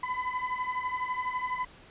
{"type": "beating tone pair", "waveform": "35% pulse", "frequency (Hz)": [1000, 1012], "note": ["B5", "B5"], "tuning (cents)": [21, 42], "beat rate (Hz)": 12, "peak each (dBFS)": -31, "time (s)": [0.03, 1.65], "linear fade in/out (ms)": 5, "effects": ["pink hiss -53 dBFS RMS until 1.9 s", "resampled to 8000 Hz"]}